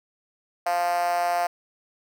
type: tone with high-pass filter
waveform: 5% pulse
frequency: 174.61 Hz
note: F3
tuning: in tune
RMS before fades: -24 dBFS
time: 0.66-1.47 s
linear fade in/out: 5 ms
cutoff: 680 Hz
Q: 7.4
effects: none